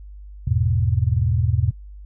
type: chord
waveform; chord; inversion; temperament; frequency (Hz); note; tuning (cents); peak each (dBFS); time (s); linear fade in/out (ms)
sine; E major; none; equal; 82.41 / 103.83 / 123.47; E2 / G#2 / B2; 0 / 0 / 0; -21; 0.47-1.71; 5
effects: noise-tail reverb RT60 0.1 s tail -23 dB re dry + added 50 Hz sine -36 dBFS peak until 2.05 s